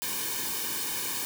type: noise with comb filter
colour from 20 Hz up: white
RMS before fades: -32 dBFS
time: 0.02-1.25 s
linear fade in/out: 0 ms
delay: 1.5 ms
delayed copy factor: -0.95
effects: none